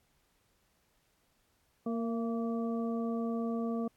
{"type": "harmonic tone with a mistuned harmonic", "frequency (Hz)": 231, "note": "A#3", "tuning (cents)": -16, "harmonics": [1, 2, 3, 5], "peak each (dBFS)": [-32, -38, -42, -46], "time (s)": [1.86, 3.88], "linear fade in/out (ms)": 5, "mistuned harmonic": 3, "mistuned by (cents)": -36, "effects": ["pink hiss -73 dBFS RMS until 3.96 s", "AAC 64 kbps"]}